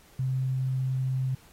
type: tone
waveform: sine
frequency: 130.7 Hz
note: C3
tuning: 1 cent flat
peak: -25 dBFS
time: 0.19-1.35 s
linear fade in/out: 5 ms
effects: pink hiss -57 dBFS RMS until 1.52 s + AAC 48 kbps